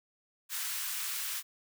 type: high-pass noise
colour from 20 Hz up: white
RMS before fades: -36 dBFS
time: 0.49-1.43 s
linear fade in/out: 50 ms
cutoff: 1100 Hz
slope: 24 dB/octave
effects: none